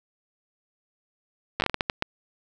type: slowing click train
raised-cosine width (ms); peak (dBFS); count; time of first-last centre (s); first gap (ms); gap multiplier
0.3; -7; 10; 1.6-2.024; 9; 1.39
effects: none